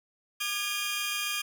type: tone cluster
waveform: sawtooth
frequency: 1204 / 1656 / 2435 / 2825 / 3199 Hz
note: D6 / G#6 / D#7 / F7 / G7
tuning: +43 / -5 / -38 / +19 / +34 cents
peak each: -35 / -36 / -30 / -39 / -31 dBFS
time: 0.4-1.42 s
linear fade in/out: 10 ms
effects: none